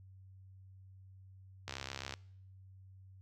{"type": "click train", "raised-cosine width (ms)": 0.2, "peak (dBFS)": -23, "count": 32, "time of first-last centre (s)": [1.68, 2.139], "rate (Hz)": 67.6, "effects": ["noise-tail reverb RT60 0.7 s tail -24 dB re dry", "added 95 Hz sine -54 dBFS peak until 3.21 s"]}